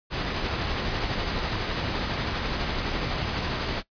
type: noise with tremolo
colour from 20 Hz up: pink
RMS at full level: -27 dBFS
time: 0.1-3.83 s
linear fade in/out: 50 ms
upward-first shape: sine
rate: 12 Hz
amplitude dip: 25%
effects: noise-tail reverb RT60 0.1 s tail -18 dB re dry + resampled to 11025 Hz